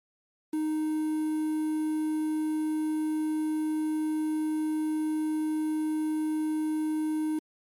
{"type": "tone with quantisation", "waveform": "triangle", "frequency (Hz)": 310, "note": "D#4", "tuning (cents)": -6, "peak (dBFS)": -24, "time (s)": [0.53, 7.39], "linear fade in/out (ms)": 5, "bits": 8, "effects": ["MP3 64 kbps"]}